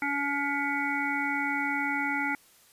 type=harmonic tone with a mistuned harmonic; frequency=283.7 Hz; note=C#4; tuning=40 cents sharp; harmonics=1 / 3 / 5 / 7 / 8; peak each=-33 / -33 / -33 / -33 / -33 dBFS; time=0.02-2.35 s; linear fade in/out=2 ms; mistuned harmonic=8; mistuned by=-30 cents; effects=white hiss -59 dBFS RMS until 2.72 s + resampled to 32000 Hz